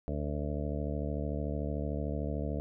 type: harmonic tone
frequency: 73.42 Hz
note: D2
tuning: in tune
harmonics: 1 / 2 / 3 / 4 / 6 / 7 / 8 / 9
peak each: -35 / -38 / -40 / -41 / -43 / -43 / -44 / -45 dBFS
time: 0.08-2.6 s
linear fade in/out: 0 ms
effects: none